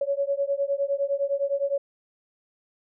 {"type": "beating tone pair", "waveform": "sine", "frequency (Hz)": [554.4, 564.2], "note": ["C#5", "C#5"], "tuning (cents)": [0, 30], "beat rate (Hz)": 9.8, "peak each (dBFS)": -26, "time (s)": [0.01, 1.78], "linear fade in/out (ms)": 5, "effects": []}